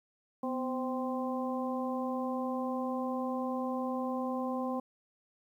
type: harmonic tone with a mistuned harmonic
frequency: 260.4 Hz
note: C4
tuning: 8 cents flat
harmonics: 1 / 2 / 3 / 4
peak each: -34 / -37 / -40 / -40 dBFS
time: 0.43-4.8 s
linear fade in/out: 5 ms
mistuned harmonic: 1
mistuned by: -63 cents
effects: 11-bit